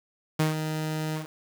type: tone with ADSR envelope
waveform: sawtooth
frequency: 156 Hz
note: D#3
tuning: 5 cents sharp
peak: -16 dBFS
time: 0.39-1.28 s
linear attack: 8 ms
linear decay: 140 ms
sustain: -8 dB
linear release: 130 ms
effects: 7-bit